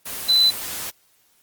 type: tone in noise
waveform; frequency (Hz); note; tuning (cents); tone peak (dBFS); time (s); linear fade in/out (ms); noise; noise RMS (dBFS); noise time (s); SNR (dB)
sine; 4015; B7; +28; -12; 0.28-0.51; 20; white; -30; 0.05-0.91; +15
effects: white hiss -61 dBFS RMS until 1.42 s + Opus 24 kbps